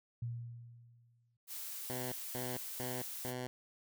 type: tone with exponential decay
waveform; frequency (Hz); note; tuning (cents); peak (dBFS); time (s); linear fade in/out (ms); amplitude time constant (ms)
sine; 118.2; A#2; +24; -35; 0.22-1.37; 5; 250
type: noise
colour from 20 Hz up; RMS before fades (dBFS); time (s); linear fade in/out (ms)
blue; -44; 1.47-3.34; 50
type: tone bursts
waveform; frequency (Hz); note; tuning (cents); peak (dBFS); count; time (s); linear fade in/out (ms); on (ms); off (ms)
10% pulse; 125.8; B2; +32; -31; 4; 1.9-3.47; 0; 220; 230
effects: none